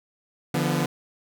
sawtooth chord, B diminished, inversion first, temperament equal with one note detuned, 146.83 / 171.52 / 246.9 Hz, D3 / F3 / B3, 0 / -31 / 0 cents, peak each -22 / -22 / -24 dBFS, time 0.54-0.86 s, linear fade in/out 5 ms, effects none

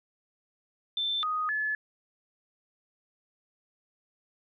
sine tone with pitch steps, 3547 / 1246 / 1721 Hz, A7 / D#6 / A6, +13 / +2 / -39 cents, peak -27 dBFS, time 0.97-1.75 s, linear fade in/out 2 ms, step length 260 ms, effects none

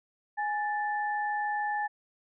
sine tone pair together, 833.5 / 1760 Hz, G#5 / A6, +6 / 0 cents, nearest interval octave + minor second, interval 1294 cents, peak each -29 / -34 dBFS, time 0.37-1.88 s, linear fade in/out 20 ms, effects none

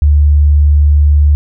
sine tone, 73.42 Hz, D2, in tune, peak -4 dBFS, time 0.02-1.35 s, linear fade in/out 0 ms, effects none

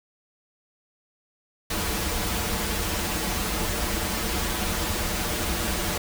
pink noise with comb filter, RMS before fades -27 dBFS, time 1.7-5.98 s, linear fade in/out 5 ms, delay 7.5 ms, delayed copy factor -0.95, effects none

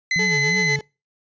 40% pulse tone, 2035 Hz, C7, 49 cents flat, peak -17 dBFS, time 0.11-0.76 s, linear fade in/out 2 ms
sine tone with vibrato, 162 Hz, E3, 30 cents flat, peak -24 dBFS, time 0.16-0.79 s, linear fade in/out 0 ms, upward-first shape sine, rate 3 Hz, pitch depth 250 cents each way
35% pulse tone with tremolo, 431.3 Hz, A4, 35 cents flat, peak -23 dBFS, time 0.19-0.81 s, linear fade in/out 2 ms, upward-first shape sine, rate 8 Hz, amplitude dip 65%
effects noise-tail reverb RT60 0.3 s tail -26 dB re dry + resampled to 16000 Hz

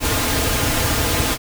pink noise with comb filter, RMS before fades -19 dBFS, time 0-1.38 s, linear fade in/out 50 ms, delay 5.3 ms, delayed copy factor -0.65, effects none

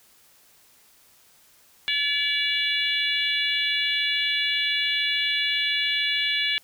harmonic tone, 573 Hz, D5, 43 cents flat, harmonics 3 / 4 / 5 / 6 / 7, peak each -30 / -27 / -28 / -26 / -33 dBFS, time 1.88-6.58 s, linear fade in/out 0 ms, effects white hiss -57 dBFS RMS until 6.63 s

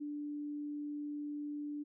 sine tone, 293.7 Hz, D4, in tune, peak -38 dBFS, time 0-1.84 s, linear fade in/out 20 ms, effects none

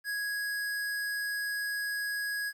square tone, 1661.2 Hz, G#6, in tune, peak -32 dBFS, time 0.04-2.53 s, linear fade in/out 50 ms, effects 11-bit

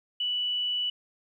sine tone, 2960 Hz, F#7, in tune, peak -26 dBFS, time 0.2-0.9 s, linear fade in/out 5 ms, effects 11-bit

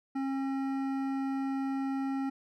triangle tone with hard clipping, 270.3 Hz, C#4, 44 cents flat, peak -32 dBFS, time 0.15-2.3 s, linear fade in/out 10 ms, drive 16 dB, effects none

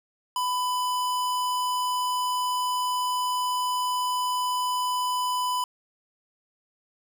square tone, 998 Hz, B5, 18 cents sharp, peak -25 dBFS, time 0.36-5.64 s, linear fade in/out 2 ms, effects none

